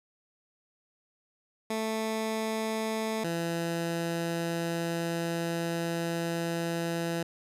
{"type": "tone pair in turn", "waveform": "15% pulse", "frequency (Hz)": [220.4, 168.14], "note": ["A3", "E3"], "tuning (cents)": [3, 35], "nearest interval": "perfect fourth", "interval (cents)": 468, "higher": "first", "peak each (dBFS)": -23, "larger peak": "neither", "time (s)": [[1.7, 3.24], [3.24, 7.23]], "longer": "second", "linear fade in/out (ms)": 5, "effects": ["resampled to 32000 Hz"]}